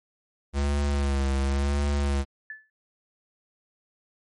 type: tone with vibrato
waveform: square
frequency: 69.8 Hz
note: C#2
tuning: 13 cents sharp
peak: -23 dBFS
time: 0.53-2.25 s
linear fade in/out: 50 ms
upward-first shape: sine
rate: 0.93 Hz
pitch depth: 49 cents each way
type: tone with exponential decay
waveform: sine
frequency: 1741 Hz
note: A6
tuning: 19 cents flat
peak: -32 dBFS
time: 2.5-2.7 s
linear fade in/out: 2 ms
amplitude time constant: 43 ms
effects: MP3 48 kbps